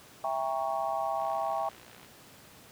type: chord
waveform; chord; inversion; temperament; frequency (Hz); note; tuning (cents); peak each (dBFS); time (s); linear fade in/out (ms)
sine; E diminished seventh; none; equal with one note detuned; 659.3 / 795.9 / 932.3 / 1108.7; E5 / G5 / Bb5 / Db6; 0 / +26 / 0 / 0; -33 / -32 / -38 / -36; 0.24-1.69; 2
type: click train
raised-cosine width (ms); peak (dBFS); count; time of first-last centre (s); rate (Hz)
0.3; -36; 52; 1.2-2.047; 60.2
effects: pink hiss -53 dBFS RMS until 2.71 s + high-pass 100 Hz 12 dB/octave